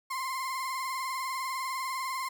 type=tone with vibrato; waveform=35% pulse; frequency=1046.5 Hz; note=C6; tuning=in tune; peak=-30 dBFS; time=0.1-2.29 s; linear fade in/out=10 ms; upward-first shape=sine; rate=20 Hz; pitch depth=59 cents each way; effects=10-bit